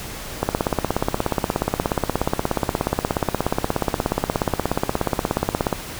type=click train; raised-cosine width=1 ms; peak=-4 dBFS; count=90; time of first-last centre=0.43-5.728 s; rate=16.8 Hz; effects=pink hiss -33 dBFS RMS until 5.99 s